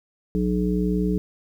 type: harmonic tone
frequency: 60.6 Hz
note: B1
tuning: 32 cents flat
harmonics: 1 / 3 / 5 / 7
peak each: -27 / -22 / -27 / -28 dBFS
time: 0.35-1.18 s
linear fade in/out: 0 ms
effects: 9-bit